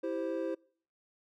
triangle chord, C major, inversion first, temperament equal, 329.6 / 392 / 523.3 Hz, E4 / G4 / C5, 0 / 0 / 0 cents, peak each -34 / -37 / -34 dBFS, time 0.03-0.55 s, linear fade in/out 10 ms, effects noise-tail reverb RT60 0.5 s tail -25 dB re dry

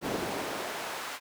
brown noise with high-pass filter sweep, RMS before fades -35 dBFS, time 0.01-1.2 s, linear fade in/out 50 ms, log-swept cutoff 250 to 1200 Hz, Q 0.79, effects none

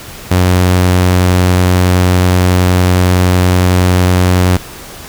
sawtooth tone, 90.8 Hz, F#2, 32 cents flat, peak -3 dBFS, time 0.31-4.57 s, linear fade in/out 5 ms, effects pink hiss -30 dBFS RMS until 5.08 s

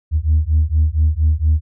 sine beating tone pair, 75.5 / 79.8 Hz, D2 / D#2, +48 / +44 cents, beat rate 4.3 Hz, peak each -14 dBFS, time 0.11-1.61 s, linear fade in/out 50 ms, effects tanh soft clip ceiling -7 dBFS

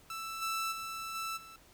sawtooth tone with level steps, 1324 Hz, E6, 7 cents sharp, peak -35 / -29 / -35 / -32 / -46 dBFS, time 0.1-1.56 s, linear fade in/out 2 ms, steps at 0.41 / 0.71 / 1.14 / 1.36 s, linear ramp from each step 20 ms, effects pink hiss -61 dBFS RMS until 1.73 s

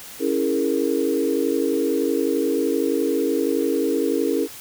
sine chord, A# half-diminished seventh, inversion first, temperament equal, 277.2 / 329.6 / 415.3 / 466.2 Hz, C#4 / E4 / G#4 / A#4, 0 / 0 / 0 / 0 cents, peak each -24 dBFS, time 0.19-4.48 s, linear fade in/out 50 ms, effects white hiss -39 dBFS RMS until 4.6 s

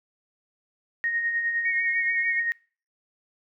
sine tone with tremolo, 1863 Hz, A#6, 2 cents flat, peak -22 dBFS, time 1.04-2.52 s, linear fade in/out 0 ms, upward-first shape sine, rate 9.8 Hz, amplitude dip 45%
sine tone with vibrato, 2200 Hz, C#7, 14 cents flat, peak -27 dBFS, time 1.65-2.4 s, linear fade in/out 5 ms, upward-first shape sine, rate 6.8 Hz, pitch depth 46 cents each way
effects noise-tail reverb RT60 0.4 s tail -23 dB re dry

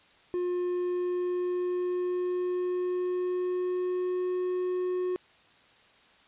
triangle tone with pitch glide, 356.9 to 363.8 Hz, F4 to F#4, +38 to -29 cents, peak -25 dBFS, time 0.34-5.16 s, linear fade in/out 0 ms, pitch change +33 cents, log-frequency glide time 0.64-4.29 s, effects white hiss -59 dBFS RMS until 6.27 s + resampled to 8000 Hz

